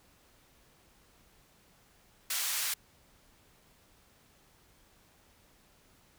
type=band-pass noise; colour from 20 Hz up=white; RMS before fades=-33 dBFS; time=2.3-2.74 s; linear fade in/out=5 ms; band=1200 to 14000 Hz; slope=12 dB/octave; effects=pink hiss -64 dBFS RMS until 6.18 s

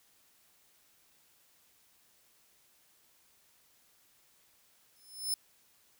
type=tone with exponential growth; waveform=15% pulse; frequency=5240 Hz; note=E8; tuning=11 cents flat; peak=-22 dBFS; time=4.96-5.34 s; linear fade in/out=2 ms; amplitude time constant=82 ms; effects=white hiss -67 dBFS RMS until 5.99 s

